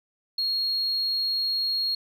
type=tone; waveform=sine; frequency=4284 Hz; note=C8; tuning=40 cents sharp; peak=-22 dBFS; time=0.38-1.95 s; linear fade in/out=5 ms; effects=tanh soft clip ceiling -20 dBFS